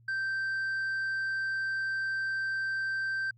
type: tone with tanh clipping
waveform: sine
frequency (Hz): 1563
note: G6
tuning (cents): -6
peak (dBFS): -30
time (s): 0.08-3.31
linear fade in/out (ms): 5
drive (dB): 3
effects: added 116 Hz sine -57 dBFS peak until 3.37 s + Opus 48 kbps